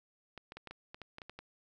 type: clicks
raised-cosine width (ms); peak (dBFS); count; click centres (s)
0.3; -30; 11; 0.377 / 0.521 / 0.57 / 0.673 / 0.71 / 0.945 / 1.017 / 1.184 / 1.218 / 1.296 / 1.39
effects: none